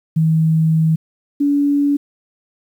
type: tone pair in turn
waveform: sine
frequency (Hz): 160 / 285.9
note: D#3 / D4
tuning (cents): +49 / -46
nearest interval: minor seventh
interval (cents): 1005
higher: second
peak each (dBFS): -11 / -12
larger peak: first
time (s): 0.16-0.96 / 1.4-1.97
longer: first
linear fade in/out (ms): 10
effects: 8-bit